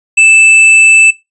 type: tone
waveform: square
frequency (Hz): 2637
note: E7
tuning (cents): 0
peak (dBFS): -3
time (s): 0.17-1.11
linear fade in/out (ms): 10
effects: noise-tail reverb RT60 0.2 s tail -18 dB re dry + resampled to 24000 Hz